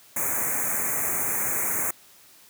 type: band-stop noise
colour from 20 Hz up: white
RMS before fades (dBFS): -26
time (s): 0.16-1.91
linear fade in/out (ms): 5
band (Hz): 2400 to 6300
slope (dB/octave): 96
effects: white hiss -53 dBFS RMS until 2.49 s + high-pass 80 Hz 12 dB/octave